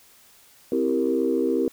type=chord; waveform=sine; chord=C dominant seventh; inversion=none; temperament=equal; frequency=261.6 / 329.6 / 392 / 466.2 Hz; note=C4 / E4 / G4 / Bb4; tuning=0 / 0 / 0 / 0 cents; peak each=-25 dBFS; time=0.72-1.68 s; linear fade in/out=2 ms; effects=tanh soft clip ceiling -10 dBFS + white hiss -54 dBFS RMS until 1.72 s